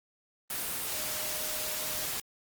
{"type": "tone in noise", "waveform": "sine", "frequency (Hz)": 615, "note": "D#5", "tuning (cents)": -20, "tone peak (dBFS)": -45, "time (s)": [0.93, 2.05], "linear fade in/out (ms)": 2, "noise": "white", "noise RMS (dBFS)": -34, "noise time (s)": [0.5, 2.2], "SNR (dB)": -14, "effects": ["Opus 32 kbps"]}